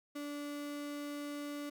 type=tone; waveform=35% pulse; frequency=290.3 Hz; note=D4; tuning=20 cents flat; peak=-38 dBFS; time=0.15-1.7 s; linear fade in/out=10 ms; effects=none